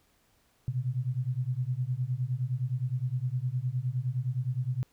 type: beating tone pair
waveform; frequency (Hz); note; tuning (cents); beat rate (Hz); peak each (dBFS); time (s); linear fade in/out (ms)
sine; 121.7 / 131.4; B2 / C3; -25 / +8; 9.7; -31; 0.68-4.83; 0
effects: pink hiss -68 dBFS RMS until 4.92 s